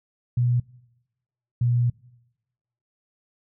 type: tone pair in turn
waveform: sine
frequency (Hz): 122 / 120.81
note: B2 / B2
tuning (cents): -21 / -38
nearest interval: unison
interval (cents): 17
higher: first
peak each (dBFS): -18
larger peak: neither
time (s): 0.37-0.6 / 1.61-1.9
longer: second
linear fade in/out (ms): 5
effects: noise-tail reverb RT60 1.0 s tail -23 dB re dry